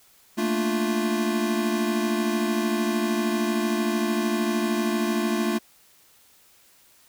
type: chord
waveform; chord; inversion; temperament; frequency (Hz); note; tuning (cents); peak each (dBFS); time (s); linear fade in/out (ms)
square; Bb major seventh; third; equal; 220 / 233.1 / 293.7 / 349.2; A3 / Bb3 / D4 / F4; 0 / 0 / 0 / 0; -26 / -32 / -32 / -28; 0.37-5.59; 20
effects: white hiss -57 dBFS RMS until 7.08 s